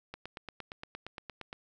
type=click train; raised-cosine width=0.3 ms; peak=-25 dBFS; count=13; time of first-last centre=0.14-1.529 s; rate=8.64 Hz; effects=none